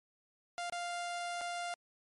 sawtooth tone with dropouts, 698.5 Hz, F5, in tune, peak -33 dBFS, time 0.58-1.74 s, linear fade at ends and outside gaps 0 ms, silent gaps 0.698-0.724 / 1.41-1.414 s, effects MP3 48 kbps

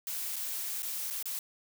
blue noise with dropouts, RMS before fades -36 dBFS, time 0.07-1.39 s, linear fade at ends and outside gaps 1 ms, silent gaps 0.359-0.364 / 0.822-0.83 / 1.102-1.107 / 1.227-1.256 s, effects none

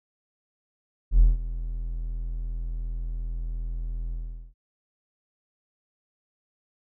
triangle tone with ADSR envelope, 41.37 Hz, E1, 7 cents sharp, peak -8 dBFS, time 1.11-4.54 s, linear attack 90 ms, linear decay 170 ms, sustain -18 dB, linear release 420 ms, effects tanh soft clip ceiling -8 dBFS

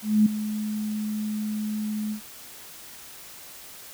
sine tone with ADSR envelope, 213.1 Hz, G#3, 45 cents sharp, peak -13 dBFS, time 0.02-2.21 s, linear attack 240 ms, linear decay 6 ms, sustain -13 dB, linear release 96 ms, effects white hiss -44 dBFS RMS until 3.93 s

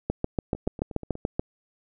two click trains, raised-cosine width 2 ms, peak -11 / -24 dBFS, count 10 / 6, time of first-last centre 0.1-1.395 / 0.55-1.154 s, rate 6.95 / 8.28 Hz, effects none

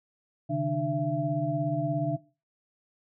sine tone cluster, 135.7 / 152.6 / 298.3 / 671 Hz, C#3 / D#3 / D4 / E5, -36 / -33 / +27 / +31 cents, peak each -31 dBFS, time 0.49-2.17 s, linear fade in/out 20 ms, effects noise-tail reverb RT60 0.3 s tail -18 dB re dry

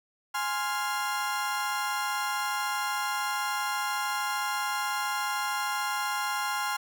35% pulse chord, F minor, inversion first, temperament equal, 830.6 / 1046.5 / 1396.9 Hz, Ab5 / C6 / F6, 0 / 0 / 0 cents, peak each -31 dBFS, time 0.34-6.77 s, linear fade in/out 10 ms, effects none

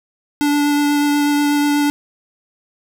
square tone with vibrato, 290.9 Hz, D4, 16 cents flat, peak -14 dBFS, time 0.41-1.9 s, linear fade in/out 0 ms, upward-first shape triangle, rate 8.2 Hz, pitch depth 12 cents each way, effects 9-bit

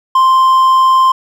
triangle tone, 1046.5 Hz, C6, in tune, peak -4 dBFS, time 0.15-1.12 s, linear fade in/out 5 ms, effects none

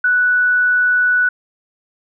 sine tone, 1480 Hz, F#6, in tune, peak -11 dBFS, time 0.04-1.29 s, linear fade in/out 5 ms, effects none

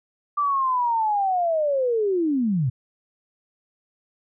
sine linear sweep, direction down, 1180 to 115.2 Hz, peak -19 dBFS, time 0.37-2.7 s, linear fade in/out 10 ms, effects none

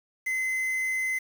triangle tone with quantisation, 2051 Hz, C7, 35 cents flat, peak -24 dBFS, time 0.26-1.19 s, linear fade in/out 10 ms, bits 7, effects none

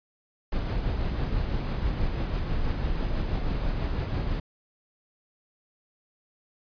brown noise with tremolo, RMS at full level -26 dBFS, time 0.52-4.4 s, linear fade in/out 5 ms, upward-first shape triangle, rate 6.1 Hz, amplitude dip 35%, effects resampled to 11025 Hz

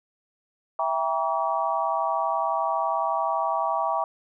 sine chord, E diminished seventh, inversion none, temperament just, 659.3 / 791.1 / 949.3 / 1139.2 Hz, E5 / G5 / Bb5 / Db6, 0 / +16 / +31 / +47 cents, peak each -28 dBFS, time 0.79-4.04 s, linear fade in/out 2 ms, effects none

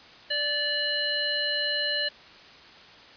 harmonic tone with a mistuned harmonic, 587.3 Hz, D5, in tune, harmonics 1 / 3 / 5 / 7, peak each -34 / -30 / -30 / -29 dBFS, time 0.3-2.09 s, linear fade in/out 10 ms, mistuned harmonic 3, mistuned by -21 cents, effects white hiss -49 dBFS RMS until 3.16 s + resampled to 11025 Hz

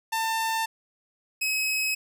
sawtooth tone pair in turn, 896 / 2555 Hz, A5 / D#7, +31 / +45 cents, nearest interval octave + tritone, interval 1814 cents, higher second, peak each -21 dBFS, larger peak neither, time 0.12-0.66 / 1.41-1.95 s, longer neither, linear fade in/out 10 ms, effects none

